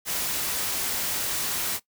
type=noise; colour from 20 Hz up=white; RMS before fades=-28 dBFS; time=0.05-1.8 s; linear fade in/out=50 ms; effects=noise-tail reverb RT60 0.1 s tail -18 dB re dry